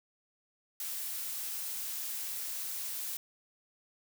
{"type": "noise", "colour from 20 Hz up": "blue", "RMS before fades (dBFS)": -38, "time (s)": [0.8, 3.17], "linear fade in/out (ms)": 2, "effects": []}